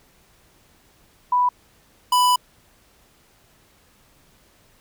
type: tone pair in turn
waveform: sine / square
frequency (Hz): 988 / 992.3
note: B5 / B5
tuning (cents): 0 / +8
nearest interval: unison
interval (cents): 8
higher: second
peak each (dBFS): -15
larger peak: neither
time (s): 1.32-1.49 / 2.12-2.36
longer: second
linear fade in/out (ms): 5
effects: pink hiss -57 dBFS RMS until 4.8 s